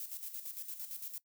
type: noise with tremolo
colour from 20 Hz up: violet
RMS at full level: -42 dBFS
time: 0-1.18 s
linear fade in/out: 2 ms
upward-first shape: square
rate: 8.8 Hz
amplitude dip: 60%
effects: noise-tail reverb RT60 0.1 s tail -19 dB re dry